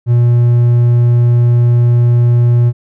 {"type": "tone", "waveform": "triangle", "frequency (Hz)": 120, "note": "B2", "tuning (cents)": -49, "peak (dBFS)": -4, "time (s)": [0.06, 2.73], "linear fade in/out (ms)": 50, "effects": []}